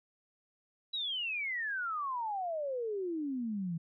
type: exponential sweep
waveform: sine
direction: down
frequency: 3951 to 160.2 Hz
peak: -33 dBFS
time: 0.93-3.78 s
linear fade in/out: 10 ms
effects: none